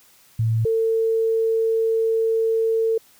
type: tone pair in turn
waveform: sine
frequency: 112.5 / 450 Hz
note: A2 / A4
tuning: +39 / +39 cents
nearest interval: 2 octaves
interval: 2400 cents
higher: second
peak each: -17 dBFS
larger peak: neither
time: 0.39-0.65 / 0.65-2.98 s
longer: second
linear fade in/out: 5 ms
effects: white hiss -54 dBFS RMS until 3.19 s